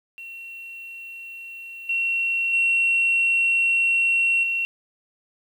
sine tone with level steps, 2728 Hz, F7, 41 cents flat, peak -35 / -20 / -16 / -21 dBFS, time 0.18-4.65 s, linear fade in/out 0 ms, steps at 1.89 / 2.53 / 4.43 s, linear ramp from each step 5 ms, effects tanh soft clip ceiling -13 dBFS + 9-bit

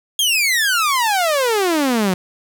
sawtooth exponential sweep, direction down, 3322 to 177.3 Hz, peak -11 dBFS, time 0.19-2.14 s, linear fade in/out 2 ms, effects none

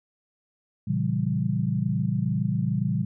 sine chord, A# diminished seventh, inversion none, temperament equal with one note detuned, 116.54 / 138.59 / 168.86 / 196 Hz, A#2 / C#3 / E3 / G3, 0 / 0 / +42 / 0 cents, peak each -28 dBFS, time 0.87-3.05 s, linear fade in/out 10 ms, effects none

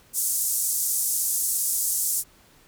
white band-pass noise, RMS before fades -25 dBFS, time 0.13-2.24 s, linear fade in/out 50 ms, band 6800 to 13000 Hz, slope 24 dB/octave, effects pink hiss -56 dBFS RMS until 2.67 s

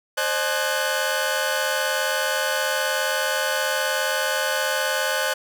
sawtooth tone cluster, 529 / 608 / 860 / 1491 / 1645 Hz, C5 / D#5 / A5 / F#6 / G#6, +19 / -40 / -40 / +13 / -17 cents, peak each -23 / -24 / -27 / -22 / -28 dBFS, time 0.17-5.34 s, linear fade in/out 10 ms, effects none

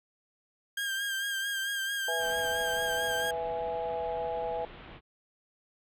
30% pulse tone with vibrato, 1600 Hz, G6, 35 cents sharp, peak -28 dBFS, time 0.77-3.31 s, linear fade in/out 5 ms, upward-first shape sine, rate 4.5 Hz, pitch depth 36 cents each way
sine chord, E major, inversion second, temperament equal, 493.9 / 659.3 / 830.6 Hz, B4 / E5 / G#5, 0 / 0 / 0 cents, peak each -35 dBFS, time 2.08-4.65 s, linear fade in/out 2 ms
pink low-pass noise, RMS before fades -48 dBFS, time 2.18-5.01 s, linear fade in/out 50 ms, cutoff 3600 Hz, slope 48 dB/octave
effects none

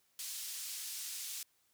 pink band-pass noise, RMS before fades -43 dBFS, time 0.19-1.43 s, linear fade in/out 2 ms, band 4800 to 15000 Hz, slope 12 dB/octave, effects white hiss -74 dBFS RMS until 1.73 s

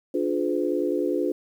sine chord, D diminished seventh, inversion none, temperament just, 293.7 / 352.4 / 422.9 / 507.5 Hz, D4 / F4 / Ab4 / Cb5, 0 / +16 / +31 / +47 cents, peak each -27 / -26 / -29 / -29 dBFS, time 0.14-1.32 s, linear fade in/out 5 ms, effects 9-bit

